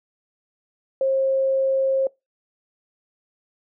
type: tone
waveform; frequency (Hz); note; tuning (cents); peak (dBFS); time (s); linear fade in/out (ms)
sine; 535; C5; +38; -17; 1.01-2.07; 2
effects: noise-tail reverb RT60 0.2 s tail -23 dB re dry